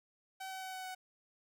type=tone with pitch steps; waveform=sawtooth; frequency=763 / 758.6 / 754.2 / 749.9 / 745.6 Hz; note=G5 / F#5 / F#5 / F#5 / F#5; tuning=-47 / +43 / +33 / +23 / +13 cents; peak=-38 dBFS; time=0.4-0.95 s; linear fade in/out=10 ms; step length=110 ms; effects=none